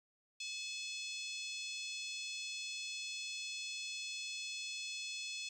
harmonic tone with a mistuned harmonic, 858 Hz, A5, 44 cents flat, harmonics 3 / 4 / 5 / 6 / 7 / 8 / 9, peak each -45 / -47 / -49 / -51 / -52 / -53 / -54 dBFS, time 0.4-5.49 s, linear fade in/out 5 ms, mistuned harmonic 9, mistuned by +69 cents, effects 12-bit

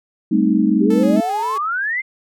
sine chord, A half-diminished seventh, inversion third, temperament equal, 196 / 220 / 261.6 / 311.1 Hz, G3 / A3 / C4 / Eb4, 0 / 0 / 0 / 0 cents, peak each -18 / -17 / -20 / -17 dBFS, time 0.31-1.21 s, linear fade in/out 10 ms
sine exponential sweep, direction up, 379.5 to 2135 Hz, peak -18 dBFS, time 0.8-2.02 s, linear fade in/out 20 ms
sawtooth tone with vibrato, 427.2 Hz, G#4, 49 cents sharp, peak -24 dBFS, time 0.9-1.58 s, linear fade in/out 5 ms, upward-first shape square, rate 3.8 Hz, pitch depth 47 cents each way
effects none

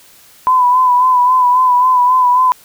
sine tone with vibrato, 1002 Hz, B5, 25 cents sharp, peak -7 dBFS, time 0.47-2.52 s, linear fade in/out 0 ms, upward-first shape sine, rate 3.7 Hz, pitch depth 40 cents each way, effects white hiss -44 dBFS RMS until 2.64 s

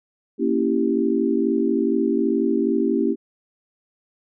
sine chord, A# diminished seventh, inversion none, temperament equal, 233.1 / 277.2 / 329.6 / 392 Hz, A#3 / C#4 / E4 / G4, 0 / 0 / 0 / 0 cents, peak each -23 dBFS, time 0.38-3.16 s, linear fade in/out 50 ms, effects none

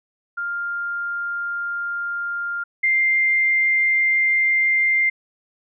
sine tone pair in turn, 1400 / 2098 Hz, F6 / C7, +4 / +4 cents, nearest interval perfect fifth, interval 700 cents, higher second, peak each -23 / -15 dBFS, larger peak second, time 0.37-2.64 / 2.83-5.1 s, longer neither, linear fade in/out 10 ms, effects none

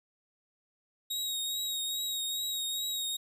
sawtooth tone with vibrato, 3780 Hz, A#7, 23 cents sharp, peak -29 dBFS, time 1.1-3.17 s, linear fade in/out 10 ms, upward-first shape triangle, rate 2.4 Hz, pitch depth 33 cents each way, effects none

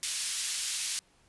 white band-pass noise, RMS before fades -33 dBFS, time 0.03-0.99 s, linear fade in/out 0 ms, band 2700 to 10000 Hz, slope 12 dB/octave, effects pink hiss -65 dBFS RMS until 1.28 s + resampled to 24000 Hz

